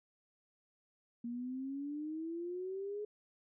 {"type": "exponential sweep", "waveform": "sine", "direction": "up", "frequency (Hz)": [233.9, 423.1], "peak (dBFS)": -38, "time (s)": [1.24, 3.05], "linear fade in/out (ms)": 5, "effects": []}